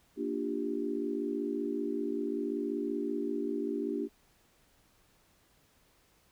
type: chord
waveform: sine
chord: G minor seventh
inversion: first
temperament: equal with one note detuned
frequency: 233.1 / 293.7 / 349.2 / 394.5 Hz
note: Bb3 / D4 / F4 / G4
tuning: 0 / 0 / 0 / +11 cents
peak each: -38 / -35 / -38 / -36 dBFS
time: 0.16-4.09 s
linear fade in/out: 50 ms
effects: pink hiss -67 dBFS RMS until 6.31 s